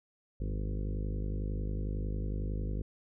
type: harmonic tone with a mistuned harmonic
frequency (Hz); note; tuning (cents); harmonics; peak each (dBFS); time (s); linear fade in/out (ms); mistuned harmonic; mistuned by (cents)
51; G#1; -31; 1 / 2 / 3 / 4 / 5 / 6 / 7 / 8 / 9 / 10; -33 / -39 / -43 / -45 / -47 / -49 / -50 / -51 / -52 / -53; 0.4-2.82; 5; 3; +52
effects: none